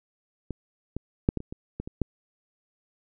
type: clicks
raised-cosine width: 3 ms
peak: -19 / -18 / -7 / -15 / -25 / -23 / -19 / -23 / -11 dBFS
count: 9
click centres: 0.507 / 0.966 / 1.289 / 1.373 / 1.404 / 1.525 / 1.8 / 1.875 / 2.017 s
effects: none